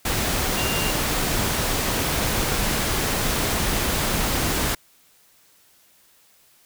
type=tone in noise; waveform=sine; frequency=2794 Hz; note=F7; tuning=in tune; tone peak=-29 dBFS; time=0.57-0.91 s; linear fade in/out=5 ms; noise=pink; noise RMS=-23 dBFS; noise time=0.05-4.75 s; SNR=-9 dB; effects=white hiss -57 dBFS RMS until 6.65 s